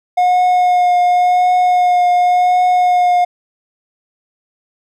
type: tone with vibrato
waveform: triangle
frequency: 720 Hz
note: F#5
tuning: 47 cents flat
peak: -7 dBFS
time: 0.17-3.25 s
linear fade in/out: 10 ms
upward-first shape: triangle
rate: 0.91 Hz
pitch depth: 17 cents each way
effects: none